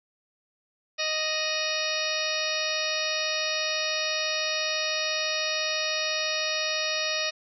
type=harmonic tone with a mistuned harmonic; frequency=622 Hz; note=D#5; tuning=1 cent flat; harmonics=1 / 2 / 3 / 4 / 5 / 6 / 7 / 8 / 9; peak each=-33 / -38 / -34 / -32 / -37 / -34 / -35 / -36 / -34 dBFS; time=0.98-7.31 s; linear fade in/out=20 ms; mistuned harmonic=5; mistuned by=-100 cents; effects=none